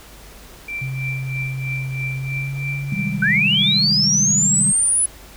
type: tone with tremolo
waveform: sine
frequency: 2349 Hz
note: D7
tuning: in tune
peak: -23 dBFS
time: 0.68-3.84 s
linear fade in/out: 5 ms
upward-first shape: triangle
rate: 3.1 Hz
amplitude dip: 90%
type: tone with pitch glide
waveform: sine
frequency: 132.5 to 139.73 Hz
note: C3 to C#3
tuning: +22 to +14 cents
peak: -23 dBFS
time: 0.81-2.97 s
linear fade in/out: 10 ms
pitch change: +92 cents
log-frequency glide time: 2.13-2.72 s
type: chord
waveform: sine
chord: Ab major seventh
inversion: first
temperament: just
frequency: 129.78 / 155.74 / 194.67 / 207.7 Hz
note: C3 / Eb3 / G3 / Ab3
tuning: -14 / +2 / -12 / 0 cents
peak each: -27 / -25 / -24 / -28 dBFS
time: 2.92-4.72 s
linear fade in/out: 5 ms
type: linear sweep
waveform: sine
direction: up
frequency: 1480 to 10170 Hz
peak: -14 dBFS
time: 3.22-5.06 s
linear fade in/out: 5 ms
effects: added 50 Hz sine -43 dBFS peak until 5.36 s + pink hiss -43 dBFS RMS until 5.36 s